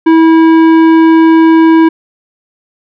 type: tone with tanh clipping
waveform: triangle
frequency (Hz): 324.8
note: E4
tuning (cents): -26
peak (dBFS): -4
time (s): 0.06-1.89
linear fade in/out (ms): 10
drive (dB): 17
effects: none